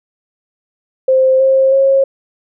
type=tone with pitch steps; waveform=sine; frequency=523.3 / 532.4 / 541.8 Hz; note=C5 / C5 / C#5; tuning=0 / +30 / -40 cents; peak=-7 dBFS; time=1.08-2.04 s; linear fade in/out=5 ms; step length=320 ms; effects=none